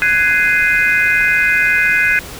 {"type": "chord", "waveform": "sine", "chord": "Ab dominant seventh", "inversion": "third", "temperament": "just", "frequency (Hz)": [1495.1, 1661.2, 2077, 2492], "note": ["Gb6", "Ab6", "C7", "Eb7"], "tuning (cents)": [18, 0, -13, 2], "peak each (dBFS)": -16, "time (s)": [0.02, 2.19], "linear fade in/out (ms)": 0, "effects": ["pink hiss -31 dBFS RMS until 2.39 s"]}